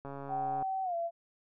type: click train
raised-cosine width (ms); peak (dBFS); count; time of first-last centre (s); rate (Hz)
1; -29; 81; 0.05-0.626; 139
type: tone with pitch glide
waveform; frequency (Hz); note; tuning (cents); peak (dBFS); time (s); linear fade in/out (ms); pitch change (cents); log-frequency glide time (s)
sine; 765 to 677.6; G5 to E5; -42 to +48; -31; 0.28-1.11; 50; -210; 0.83-0.95
effects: none